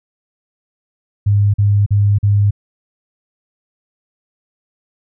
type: tone bursts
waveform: sine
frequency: 102 Hz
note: G#2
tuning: 31 cents flat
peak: -9 dBFS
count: 4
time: 1.26-2.509 s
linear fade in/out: 10 ms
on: 280 ms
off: 43 ms
effects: none